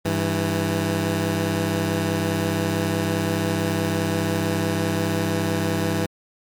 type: tone pair together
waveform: 15% pulse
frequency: 100.06 / 164.81 Hz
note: G2 / E3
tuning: +36 / 0 cents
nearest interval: major sixth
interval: 864 cents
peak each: -17 dBFS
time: 0.05-6.06 s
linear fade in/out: 5 ms
effects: MP3 96 kbps